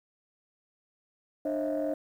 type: tone cluster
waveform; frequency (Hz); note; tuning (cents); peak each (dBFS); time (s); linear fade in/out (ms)
sine; 298.6 / 538 / 637 / 680; D4 / C5 / D#5 / F5; +29 / +48 / +41 / -46; -31 / -32 / -31 / -40; 1.45-1.94; 5
effects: tanh soft clip ceiling -22 dBFS + 10-bit